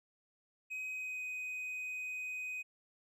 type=tone with pitch glide; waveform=triangle; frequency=2524 to 2505 Hz; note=D#7 to D#7; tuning=+24 to +11 cents; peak=-37 dBFS; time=0.7-2.63 s; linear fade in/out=20 ms; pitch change=-13 cents; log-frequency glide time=0.9-1.23 s; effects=none